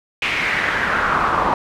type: noise with band-pass filter sweep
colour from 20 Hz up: brown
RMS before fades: -19 dBFS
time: 0.22-1.54 s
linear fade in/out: 2 ms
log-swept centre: 2500 to 1000 Hz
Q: 3.3
effects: none